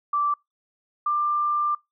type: tone pair in turn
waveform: sine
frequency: 1168 / 1188.4 Hz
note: D6 / D6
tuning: -10 / +20 cents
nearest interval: unison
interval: 30 cents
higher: second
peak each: -20 dBFS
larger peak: neither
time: 0.13-0.34 / 1.06-1.75 s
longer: second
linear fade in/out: 5 ms
effects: noise-tail reverb RT60 0.2 s tail -26 dB re dry